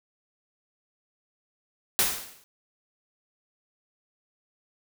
white noise with exponential decay, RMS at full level -20 dBFS, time 1.99-2.44 s, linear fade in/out 0 ms, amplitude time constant 97 ms, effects none

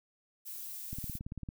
violet noise, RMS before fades -43 dBFS, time 0.45-1.19 s, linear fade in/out 20 ms
click train, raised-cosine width 5 ms, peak -28 dBFS, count 11, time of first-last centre 0.93-1.489 s, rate 17.9 Hz
effects none

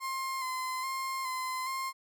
35% pulse tone with vibrato, 1045 Hz, C6, 2 cents flat, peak -31 dBFS, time 0-1.93 s, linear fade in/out 50 ms, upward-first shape square, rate 1.2 Hz, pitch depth 25 cents each way, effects none

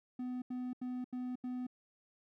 triangle tone bursts, 250.6 Hz, B3, 25 cents sharp, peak -35 dBFS, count 5, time 0.19-1.668 s, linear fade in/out 5 ms, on 230 ms, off 82 ms, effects none

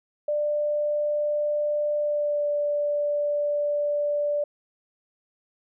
sine tone with pitch glide, 593 to 585.5 Hz, D5 to D5, +17 to -5 cents, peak -22 dBFS, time 0.28-4.44 s, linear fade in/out 5 ms, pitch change -22 cents, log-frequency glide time 1.96-2.47 s, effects none

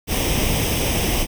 pink noise with comb filter, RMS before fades -20 dBFS, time 0.07-1.27 s, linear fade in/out 50 ms, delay 0.35 ms, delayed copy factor +0.65, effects none

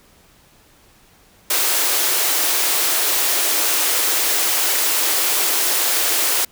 white high-pass noise, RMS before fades -18 dBFS, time 1.5-6.45 s, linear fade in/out 5 ms, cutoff 290 Hz, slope 96 dB/octave, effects pink hiss -52 dBFS RMS until 6.51 s

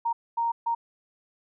sine tone bursts at uneven times, 930 Hz, A#5, 4 cents flat, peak -23 dBFS, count 3, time 0.05-0.13 / 0.37-0.52 / 0.66-0.75 s, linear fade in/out 10 ms, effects none

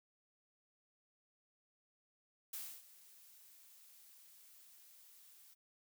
blue noise with ADSR envelope, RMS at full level -44 dBFS, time 2.53-5.55 s, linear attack 7 ms, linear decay 280 ms, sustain -18 dB, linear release 23 ms, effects none

